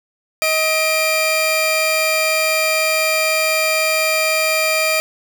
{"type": "tone pair together", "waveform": "sawtooth", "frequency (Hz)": [632, 2386], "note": ["D#5", "D7"], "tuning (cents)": [27, 27], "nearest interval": "octave + major seventh", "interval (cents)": 2300, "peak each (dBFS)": -14, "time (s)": [0.42, 5], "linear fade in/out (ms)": 0, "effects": []}